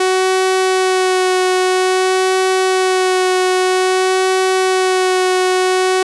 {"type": "tone with vibrato", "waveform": "sawtooth", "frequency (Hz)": 372.5, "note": "F#4", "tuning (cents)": 12, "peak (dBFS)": -8, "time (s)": [0, 6.03], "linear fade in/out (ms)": 5, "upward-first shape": "sine", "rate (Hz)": 0.51, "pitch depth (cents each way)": 15, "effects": ["resampled to 24000 Hz"]}